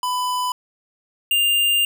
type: tone pair in turn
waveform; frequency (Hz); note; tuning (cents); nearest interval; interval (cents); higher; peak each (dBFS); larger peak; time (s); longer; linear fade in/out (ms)
square; 998 / 2800; B5 / F7; +18 / +4; octave + tritone; 1786; second; -21 / -16; second; 0.03-0.52 / 1.31-1.85; second; 2
effects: none